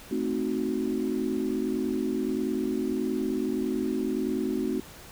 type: chord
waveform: sine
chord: A diminished seventh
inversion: none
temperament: equal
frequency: 220 / 261.6 / 311.1 / 370 Hz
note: A3 / C4 / Eb4 / Gb4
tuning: 0 / 0 / 0 / 0 cents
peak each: -32 / -30 / -32 / -31 dBFS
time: 0.11-4.8 s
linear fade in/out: 5 ms
effects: pink hiss -47 dBFS RMS until 5.11 s

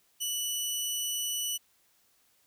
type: tone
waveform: 15% pulse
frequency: 2961 Hz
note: F#7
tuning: 1 cent sharp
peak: -23 dBFS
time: 0.2-1.58 s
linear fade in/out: 20 ms
effects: white hiss -68 dBFS RMS until 2.46 s

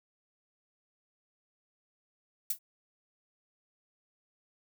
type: noise with exponential decay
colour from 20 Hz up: violet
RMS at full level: -25 dBFS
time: 2.5-2.59 s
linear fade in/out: 5 ms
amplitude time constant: 19 ms
effects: none

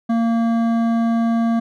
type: tone with hard clipping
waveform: sine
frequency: 230 Hz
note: A#3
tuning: 23 cents flat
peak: -17 dBFS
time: 0.09-1.6 s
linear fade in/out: 10 ms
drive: 11 dB
effects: none

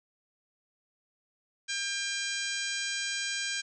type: harmonic tone with a mistuned harmonic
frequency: 799 Hz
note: G5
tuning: 33 cents sharp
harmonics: 2 / 3 / 4 / 5 / 6 / 7 / 8 / 9 / 10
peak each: -36 / -38 / -39 / -40 / -41 / -41 / -42 / -43 / -43 dBFS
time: 1.68-3.62 s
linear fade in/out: 20 ms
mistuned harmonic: 9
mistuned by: -64 cents
effects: none

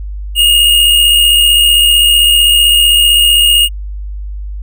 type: tone with amplitude modulation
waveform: square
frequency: 2853 Hz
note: F7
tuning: 36 cents sharp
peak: -4 dBFS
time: 0.35-3.69 s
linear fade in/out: 50 ms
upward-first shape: sine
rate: 75.6 Hz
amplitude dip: 40%
effects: added 50 Hz sine -19 dBFS peak until 4.62 s

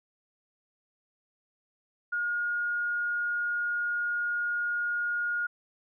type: tone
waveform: sine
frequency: 1430 Hz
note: F6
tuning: 41 cents sharp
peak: -27 dBFS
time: 2.12-5.47 s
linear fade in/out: 10 ms
effects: none

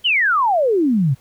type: exponential sweep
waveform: sine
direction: down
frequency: 3162 to 123.47 Hz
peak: -13 dBFS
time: 0.04-1.15 s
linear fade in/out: 20 ms
effects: pink hiss -54 dBFS RMS until 1.2 s

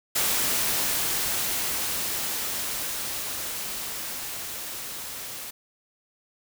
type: noise with level ramp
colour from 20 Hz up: white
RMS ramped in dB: -24 to -37 dBFS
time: 0.15-5.51 s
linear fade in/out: 10 ms
effects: none

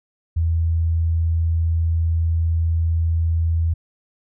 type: tone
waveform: sine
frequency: 82.41 Hz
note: E2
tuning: in tune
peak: -16 dBFS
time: 0.36-3.74 s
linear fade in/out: 10 ms
effects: none

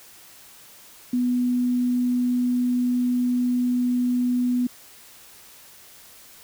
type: tone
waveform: sine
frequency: 246.9 Hz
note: B3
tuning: in tune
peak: -19 dBFS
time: 1.13-4.67 s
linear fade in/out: 5 ms
effects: white hiss -48 dBFS RMS until 6.43 s

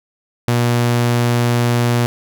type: tone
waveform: sawtooth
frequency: 120 Hz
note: B2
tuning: 49 cents flat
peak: -9 dBFS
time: 0.48-2.06 s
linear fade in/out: 0 ms
effects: none

